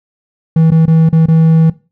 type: tone with dropouts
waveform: triangle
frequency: 161.6 Hz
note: E3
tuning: 34 cents flat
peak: -3 dBFS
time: 0.56-1.7 s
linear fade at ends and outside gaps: 5 ms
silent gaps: 0.706-0.717 / 0.857-0.878 / 1.091-1.127 / 1.26-1.283 s
effects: noise-tail reverb RT60 0.3 s tail -19 dB re dry